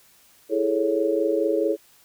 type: chord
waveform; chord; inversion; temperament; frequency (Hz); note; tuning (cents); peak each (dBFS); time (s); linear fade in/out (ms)
sine; A major seventh; second; equal; 329.6 / 415.3 / 440 / 554.4; E4 / G#4 / A4 / C#5; 0 / 0 / 0 / 0; -25; 0.49-1.77; 50
effects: white hiss -56 dBFS RMS until 2.04 s